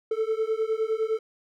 triangle beating tone pair, 436.7 / 446.5 Hz, A4 / A4, -13 / +25 cents, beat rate 9.8 Hz, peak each -25 dBFS, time 0.11-1.19 s, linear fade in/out 5 ms, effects none

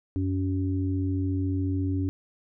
harmonic tone, 94.1 Hz, F#2, 30 cents sharp, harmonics 1 / 3 / 4, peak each -26 / -28 / -40 dBFS, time 0.16-2.09 s, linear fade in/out 0 ms, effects none

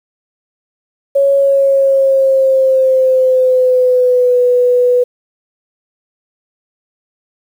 sine tone with pitch glide, 554.4 to 493.9 Hz, C#5 to B4, 0 to 0 cents, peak -7 dBFS, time 1.15-5.04 s, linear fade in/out 10 ms, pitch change -200 cents, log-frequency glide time 1.37-4.4 s, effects 7-bit

